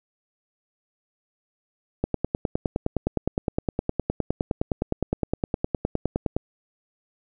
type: click train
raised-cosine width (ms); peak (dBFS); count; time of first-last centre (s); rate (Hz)
2; -9; 43; 2.04-6.365; 9.71
effects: none